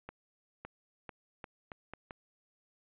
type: accelerating click train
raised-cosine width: 0.5 ms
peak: -28 dBFS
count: 7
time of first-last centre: 0.09-2.108 s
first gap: 560 ms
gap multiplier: 0.79
effects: resampled to 8000 Hz